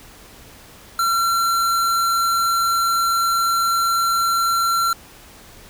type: tone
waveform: square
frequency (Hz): 1362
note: F6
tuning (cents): -44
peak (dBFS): -17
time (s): 0.99-4.93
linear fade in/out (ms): 2
effects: pink hiss -44 dBFS RMS until 5.69 s